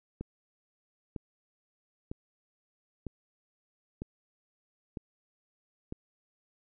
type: click train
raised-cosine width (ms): 3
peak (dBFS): -24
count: 7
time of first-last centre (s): 0.21-5.924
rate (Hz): 1.05
effects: none